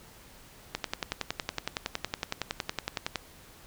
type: click train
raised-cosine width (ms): 0.2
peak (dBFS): -12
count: 27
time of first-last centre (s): 0.75-3.157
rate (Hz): 10.8
effects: pink hiss -53 dBFS RMS until 3.66 s